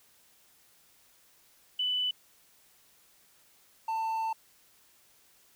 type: tone pair in turn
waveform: sine / triangle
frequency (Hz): 2990 / 892.5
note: F#7 / A5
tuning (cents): +17 / +24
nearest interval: octave + major sixth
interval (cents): 2093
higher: first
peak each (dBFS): -27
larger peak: neither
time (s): 1.79-2.11 / 3.88-4.33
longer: second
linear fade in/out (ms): 5
effects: white hiss -63 dBFS RMS until 5.55 s